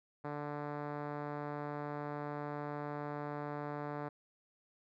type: tone with low-pass filter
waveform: 5% pulse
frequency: 146.83 Hz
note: D3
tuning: in tune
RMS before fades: -41 dBFS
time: 0.24-4.09 s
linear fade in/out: 10 ms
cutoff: 1100 Hz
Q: 0.58
effects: none